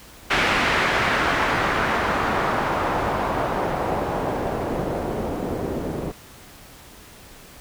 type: noise with low-pass filter sweep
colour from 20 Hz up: white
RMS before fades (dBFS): -23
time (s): 0.3-6.12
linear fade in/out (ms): 10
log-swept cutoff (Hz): 2200 to 400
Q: 1.2
effects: pink hiss -45 dBFS RMS until 7.6 s